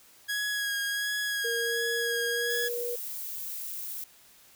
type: tone with vibrato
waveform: sawtooth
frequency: 1656 Hz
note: G#6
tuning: 5 cents flat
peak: -25 dBFS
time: 0.28-2.69 s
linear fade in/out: 20 ms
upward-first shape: sine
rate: 1.4 Hz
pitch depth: 23 cents each way
type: tone with pitch glide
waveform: sine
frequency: 466.2 to 480.1 Hz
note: A#4 to B4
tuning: 0 to -49 cents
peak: -31 dBFS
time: 1.44-2.96 s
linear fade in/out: 10 ms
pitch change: +51 cents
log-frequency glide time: 1.88-2.77 s
type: noise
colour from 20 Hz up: violet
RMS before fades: -37 dBFS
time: 2.5-4.04 s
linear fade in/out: 2 ms
effects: white hiss -57 dBFS RMS until 4.55 s